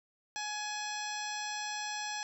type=harmonic tone with a mistuned harmonic; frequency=840 Hz; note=G#5; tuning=19 cents sharp; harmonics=1 / 2 / 3 / 4 / 5 / 6 / 7 / 9; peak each=-40 / -42 / -45 / -46 / -46 / -46 / -44 / -49 dBFS; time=0.36-2.23 s; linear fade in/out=0 ms; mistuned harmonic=6; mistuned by=+54 cents; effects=11-bit